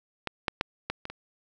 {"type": "clicks", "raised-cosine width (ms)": 0.3, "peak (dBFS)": [-14, -9, -9, -13, -20, -23], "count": 6, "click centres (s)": [0.273, 0.482, 0.611, 0.9, 1.054, 1.1], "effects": []}